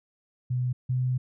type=tone pair in turn; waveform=sine; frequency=125.3 / 127.05 Hz; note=B2 / B2; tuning=+25 / +49 cents; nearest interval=unison; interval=24 cents; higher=second; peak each=-24 / -23 dBFS; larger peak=second; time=0.5-0.73 / 0.89-1.18 s; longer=second; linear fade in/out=10 ms; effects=none

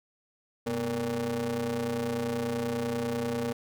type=ring-modulated tone; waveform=35% pulse; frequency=113.3 Hz; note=A#2; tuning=49 cents flat; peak=-24 dBFS; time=0.66-3.53 s; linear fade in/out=10 ms; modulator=355 Hz; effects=none

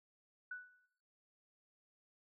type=tone with exponential decay; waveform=sine; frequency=1483 Hz; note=F#6; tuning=4 cents sharp; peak=-40 dBFS; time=0.51-0.86 s; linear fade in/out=5 ms; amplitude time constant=75 ms; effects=noise-tail reverb RT60 0.9 s tail -21 dB re dry

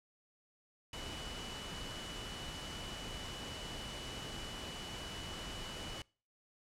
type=tone in noise; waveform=sine; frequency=2960 Hz; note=F#7; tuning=in tune; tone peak=-48 dBFS; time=0.93-6.02 s; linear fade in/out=2 ms; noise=pink; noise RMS=-45 dBFS; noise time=0.93-6.02 s; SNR=-6 dB; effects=noise-tail reverb RT60 0.4 s tail -25 dB re dry + low-pass 8000 Hz 12 dB/octave

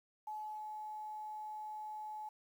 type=tone with ADSR envelope; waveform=sine; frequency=855 Hz; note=A5; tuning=50 cents flat; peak=-40 dBFS; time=0.27-2.29 s; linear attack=5 ms; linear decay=340 ms; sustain=-2 dB; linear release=5 ms; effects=11-bit

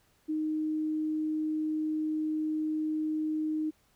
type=tone; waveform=sine; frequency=310.1 Hz; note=D#4; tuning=6 cents flat; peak=-28 dBFS; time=0.28-3.71 s; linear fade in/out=20 ms; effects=pink hiss -68 dBFS RMS until 3.95 s

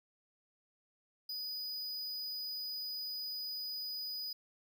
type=tone; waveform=square; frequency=4962 Hz; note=D#8; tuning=6 cents flat; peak=-39 dBFS; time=1.29-4.33 s; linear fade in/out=5 ms; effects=none

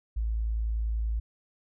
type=tone; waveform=sine; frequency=55.2 Hz; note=A1; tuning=6 cents sharp; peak=-26 dBFS; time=0.16-1.2 s; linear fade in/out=10 ms; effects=none

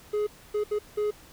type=tone bursts at uneven times; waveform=triangle; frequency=419.4 Hz; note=G#4; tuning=17 cents sharp; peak=-22 dBFS; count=4; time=0.13-0.27 / 0.54-0.64 / 0.71-0.79 / 0.97-1.11 s; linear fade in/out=10 ms; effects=pink hiss -52 dBFS RMS until 1.32 s

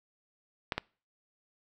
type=clicks; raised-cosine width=0.3 ms; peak=-14 dBFS; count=2; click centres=0.722 / 0.78 s; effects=noise-tail reverb RT60 0.4 s tail -25 dB re dry

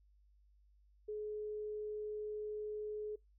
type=tone; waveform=sine; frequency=423.5 Hz; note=G#4; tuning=34 cents sharp; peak=-39 dBFS; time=1.08-3.16 s; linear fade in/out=10 ms; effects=noise-tail reverb RT60 0.2 s tail -26 dB re dry + added 50 Hz sine -65 dBFS peak until 3.38 s

